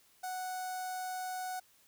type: tone with notch filter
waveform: sawtooth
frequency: 740 Hz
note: F#5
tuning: in tune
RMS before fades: -39 dBFS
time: 0.23-1.6 s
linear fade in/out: 10 ms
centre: 2700 Hz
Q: 0.64
effects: white hiss -66 dBFS RMS until 1.87 s